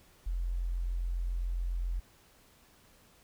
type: tone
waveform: sine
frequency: 43.65 Hz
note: F1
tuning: in tune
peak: -30 dBFS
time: 0.26-2 s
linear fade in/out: 10 ms
effects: pink hiss -62 dBFS RMS until 3.23 s